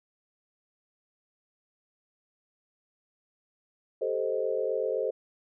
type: chord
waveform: sine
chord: A half-diminished seventh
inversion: third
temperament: equal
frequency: 392 / 440 / 523.3 / 622.3 Hz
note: G4 / A4 / C5 / Eb5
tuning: 0 / 0 / 0 / 0 cents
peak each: -34 / -31 / -30 / -35 dBFS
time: 4.01-5.11 s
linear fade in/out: 10 ms
effects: none